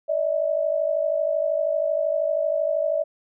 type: tone pair together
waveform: sine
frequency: 585 / 637.8 Hz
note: D5 / D#5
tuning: -7 / +43 cents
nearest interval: minor second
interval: 150 cents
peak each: -23 dBFS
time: 0.08-3.04 s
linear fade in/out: 20 ms
effects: none